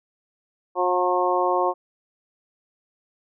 harmonic tone, 180 Hz, F#3, 47 cents flat, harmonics 2 / 3 / 4 / 5 / 6, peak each -25 / -25 / -25 / -25 / -25 dBFS, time 0.75-1.74 s, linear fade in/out 50 ms, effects none

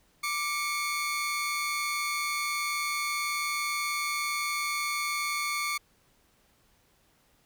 sawtooth tone pair together, 1174.7 / 2191 Hz, D6 / C#7, 0 / -21 cents, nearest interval major seventh, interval 1079 cents, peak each -28 dBFS, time 0.23-5.78 s, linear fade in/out 10 ms, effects pink hiss -66 dBFS RMS until 7.45 s

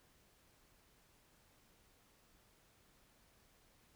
silence, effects pink hiss -70 dBFS RMS until 3.95 s

